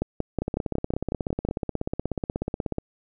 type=two click trains; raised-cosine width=2 ms; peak=-11 / -13 dBFS; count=9 / 40; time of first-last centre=0.02-1.488 / 0.42-2.784 s; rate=5.45 / 16.5 Hz; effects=none